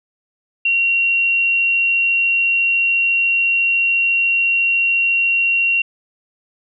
sine tone, 2747 Hz, F7, 29 cents flat, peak -13 dBFS, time 0.65-5.82 s, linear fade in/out 5 ms, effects none

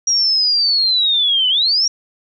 sine linear two-way sweep, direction down then up, 5700 to 2960 to 5700 Hz, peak -12 dBFS, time 0.07-1.88 s, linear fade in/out 5 ms, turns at 1.49 s, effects none

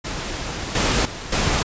pink noise with level steps, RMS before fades -28 / -19 / -32 / -20 dBFS, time 0.04-1.63 s, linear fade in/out 10 ms, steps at 0.75 / 1.05 / 1.32 s, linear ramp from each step 5 ms, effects resampled to 16000 Hz

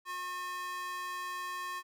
square tone with high-pass filter, 361.2 Hz, F#4, 42 cents flat, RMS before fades -39 dBFS, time 0.05-1.83 s, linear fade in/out 50 ms, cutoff 1300 Hz, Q 8.3, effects none

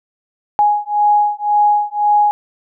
sine beating tone pair, 830.6 / 832.5 Hz, G#5 / G#5, 0 / +4 cents, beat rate 1.9 Hz, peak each -14 dBFS, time 0.59-2.31 s, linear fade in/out 0 ms, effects none

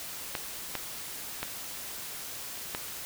clicks, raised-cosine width 0.3 ms, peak -15 dBFS, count 4, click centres 0.352 / 0.753 / 1.43 / 2.749 s, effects white hiss -40 dBFS RMS until 3.05 s

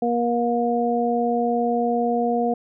harmonic tone, 237.6 Hz, A#3, 33 cents sharp, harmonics 1 / 2 / 3, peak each -23 / -23 / -23 dBFS, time 0.02-2.54 s, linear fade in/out 5 ms, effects none

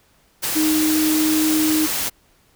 sine tone in noise, 311.1 Hz, D#4, in tune, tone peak -16 dBFS, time 0.55-1.87 s, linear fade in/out 20 ms, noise white, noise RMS -23 dBFS, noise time 0.42-2.1 s, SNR +4 dB, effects pink hiss -58 dBFS RMS until 2.55 s

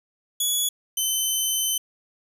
10% pulse tone pair in turn, 3390 / 3060 Hz, G#7 / G7, +35 / -42 cents, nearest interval major second, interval 177 cents, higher first, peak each -13 / -13 dBFS, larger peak neither, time 0.4-0.69 / 0.97-1.78 s, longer second, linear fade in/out 5 ms, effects resampled to 32000 Hz + 9-bit

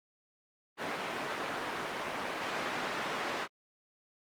white band-pass noise, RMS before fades -36 dBFS, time 0.77-3.48 s, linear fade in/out 50 ms, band 210 to 1800 Hz, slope 12 dB/octave, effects Opus 24 kbps

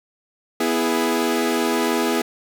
sawtooth chord, E major, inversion second, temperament equal, 246.9 / 329.6 / 415.3 Hz, B3 / E4 / G#4, 0 / 0 / 0 cents, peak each -19 dBFS, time 0.6-2.22 s, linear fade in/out 5 ms, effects none

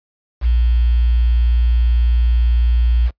sine tone with quantisation, 59.1 Hz, A#1, 24 cents sharp, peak -11 dBFS, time 0.41-3.11 s, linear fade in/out 50 ms, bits 6, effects noise-tail reverb RT60 0.1 s tail -22 dB re dry + resampled to 11025 Hz

